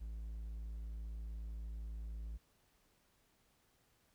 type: tone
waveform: triangle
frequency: 55 Hz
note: A1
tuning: in tune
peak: -40 dBFS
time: 0-2.38 s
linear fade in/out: 20 ms
effects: pink hiss -74 dBFS RMS until 4.14 s